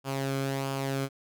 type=tone with flanger; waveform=sawtooth; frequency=136.1 Hz; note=C#3; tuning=31 cents flat; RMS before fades=-31 dBFS; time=0.04-1.09 s; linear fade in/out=50 ms; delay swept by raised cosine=0.5 to 1.1 ms; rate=1.5 Hz; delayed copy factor=-0.5; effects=none